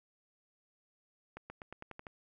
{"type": "accelerating click train", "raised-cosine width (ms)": 0.5, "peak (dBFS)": -30, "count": 8, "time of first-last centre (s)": [1.37, 2.068], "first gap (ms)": 130, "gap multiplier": 0.91, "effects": []}